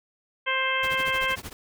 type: harmonic tone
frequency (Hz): 526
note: C5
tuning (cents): +9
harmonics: 1 / 2 / 3 / 4 / 5 / 6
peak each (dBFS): -33 / -29 / -29 / -28 / -31 / -32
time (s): 0.46-1.36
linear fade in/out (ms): 20
type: noise with tremolo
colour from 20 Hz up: pink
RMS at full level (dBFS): -35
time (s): 0.83-1.53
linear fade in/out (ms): 2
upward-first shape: triangle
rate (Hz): 13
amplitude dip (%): 100
effects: none

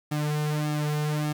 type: tone with flanger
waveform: sawtooth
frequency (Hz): 150.2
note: D3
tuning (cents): +39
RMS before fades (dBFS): -27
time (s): 0.11-1.33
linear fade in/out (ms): 10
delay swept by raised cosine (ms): 2 to 3.6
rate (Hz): 1.7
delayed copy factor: -0.85
effects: 9-bit

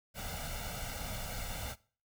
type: noise with comb filter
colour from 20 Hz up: pink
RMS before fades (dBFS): -40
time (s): 0.14-1.76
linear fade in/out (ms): 50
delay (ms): 1.4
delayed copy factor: +0.75
effects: noise-tail reverb RT60 0.4 s tail -20 dB re dry

